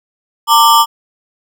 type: ring-modulated tone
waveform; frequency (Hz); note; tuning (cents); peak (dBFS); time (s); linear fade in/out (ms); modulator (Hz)
square; 1046.5; C6; 0; -3; 0.47-0.86; 50; 132
effects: none